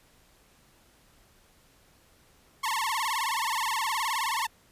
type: tone with vibrato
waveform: sawtooth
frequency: 987.8 Hz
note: B5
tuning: in tune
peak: -23 dBFS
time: 2.63-4.47 s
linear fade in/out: 10 ms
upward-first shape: sine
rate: 19 Hz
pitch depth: 210 cents each way
effects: pink hiss -61 dBFS RMS until 4.71 s + resampled to 32000 Hz